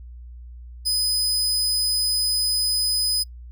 sawtooth tone, 5010 Hz, D#8, 11 cents sharp, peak -17 dBFS, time 0.85-3.24 s, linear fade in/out 20 ms, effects noise-tail reverb RT60 0.1 s tail -23 dB re dry + added 60 Hz sine -37 dBFS peak until 3.51 s

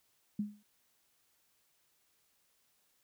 sine tone with exponential decay, 207.7 Hz, G#3, in tune, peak -29 dBFS, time 0.39-0.63 s, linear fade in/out 5 ms, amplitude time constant 51 ms, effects white hiss -74 dBFS RMS until 3.03 s

